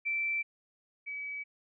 sine tone pair in turn, 2335 / 2283 Hz, D7 / D7, -11 / -50 cents, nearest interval unison, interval 39 cents, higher first, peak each -29 / -36 dBFS, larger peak first, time 0.05-0.43 / 1.06-1.44 s, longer neither, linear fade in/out 20 ms, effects none

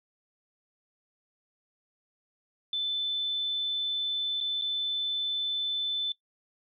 sine tone with dropouts, 3520 Hz, A7, in tune, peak -27 dBFS, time 2.73-6.12 s, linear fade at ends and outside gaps 2 ms, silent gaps 4.404-4.41 / 4.614-4.62 s, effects noise-tail reverb RT60 0.1 s tail -20 dB re dry

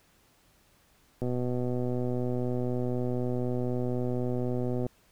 click train, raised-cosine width 2 ms, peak -19 dBFS, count 453, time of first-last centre 1.22-4.865 s, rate 124 Hz, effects pink hiss -64 dBFS RMS until 5.11 s

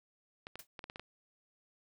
clicks, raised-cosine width 0.3 ms, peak -28 dBFS, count 7, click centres 0.469 / 0.556 / 0.792 / 0.841 / 0.899 / 0.959 / 0.996 s
white noise with exponential decay, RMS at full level -44 dBFS, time 0.59-0.67 s, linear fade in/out 2 ms, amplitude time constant 17 ms
effects none

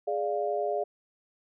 sine chord, D diminished, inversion second, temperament equal, 415.3 / 587.3 / 698.5 Hz, Ab4 / D5 / F5, 0 / 0 / 0 cents, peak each -31 dBFS, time 0.07-0.84 s, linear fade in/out 10 ms, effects none

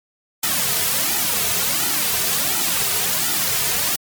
white noise with flanger, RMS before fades -20 dBFS, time 0.43-3.96 s, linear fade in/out 5 ms, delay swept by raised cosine 1.8 to 3.7 ms, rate 1.4 Hz, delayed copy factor -0.9, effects MP3 96 kbps

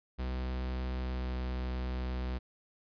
45% pulse tone with pitch glide, 63.4 to 62.96 Hz, B1 to B1, +46 to +34 cents, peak -33 dBFS, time 0.18-2.39 s, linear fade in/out 20 ms, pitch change -12 cents, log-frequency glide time 0.99-1.33 s, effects resampled to 11025 Hz

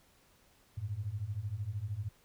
sine beating tone pair, 95.7 / 108.7 Hz, G2 / A2, -41 / -21 cents, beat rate 13 Hz, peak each -39 / -37 dBFS, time 0.77-2.09 s, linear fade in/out 10 ms, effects pink hiss -66 dBFS RMS until 2.24 s

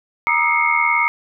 sine tone cluster, 944 / 1214 / 1295 / 2136 / 2215 Hz, A#5 / D#6 / E6 / C7 / C#7, +22 / -43 / -31 / +35 / -2 cents, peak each -20 / -22 / -25 / -19 / -19 dBFS, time 0.27-1.08 s, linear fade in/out 0 ms, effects none

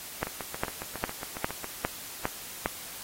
two click trains, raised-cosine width 0.5 ms, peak -20 / -12 dBFS, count 11 / 7, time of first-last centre 0.27-1.644 / 0.23-2.659 s, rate 7.28 / 2.47 Hz, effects white hiss -42 dBFS RMS until 3.03 s + AAC 48 kbps

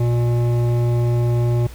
triangle tone with hard clipping, 119.6 Hz, A#2, 45 cents sharp, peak -17 dBFS, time 0-1.67 s, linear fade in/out 5 ms, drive 16 dB, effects added 60 Hz sine -35 dBFS peak until 1.74 s + pink hiss -44 dBFS RMS until 1.74 s

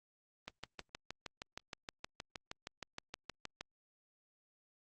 click train, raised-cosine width 0.2 ms, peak -25 dBFS, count 21, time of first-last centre 0.48-3.61 s, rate 6.39 Hz, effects Opus 24 kbps

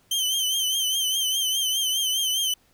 sawtooth tone with vibrato, 3100 Hz, G7, 20 cents flat, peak -19 dBFS, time 0.11-2.54 s, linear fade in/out 5 ms, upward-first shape triangle, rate 4.9 Hz, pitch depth 79 cents each way, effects pink hiss -62 dBFS RMS until 2.73 s

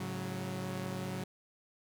sawtooth chord, F# minor, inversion first, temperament equal with one note detuned, 107.3 / 138.59 / 185 Hz, A2 / C#3 / F#3, -43 / 0 / 0 cents, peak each -39 / -38 / -35 dBFS, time 0-1.24 s, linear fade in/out 5 ms, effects none

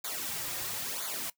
white noise with flanger, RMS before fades -36 dBFS, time 0.04-1.3 s, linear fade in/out 5 ms, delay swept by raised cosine 0.36 to 4.66 ms, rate 1 Hz, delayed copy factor -0.8, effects noise-tail reverb RT60 0.1 s tail -19 dB re dry

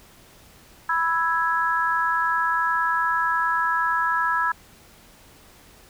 sine chord, E major, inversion second, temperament equal, 987.8 / 1318.5 / 1661.2 Hz, B5 / E6 / G#6, 0 / 0 / 0 cents, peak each -24 dBFS, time 0.89-4.52 s, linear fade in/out 5 ms, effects pink hiss -51 dBFS RMS until 5.89 s

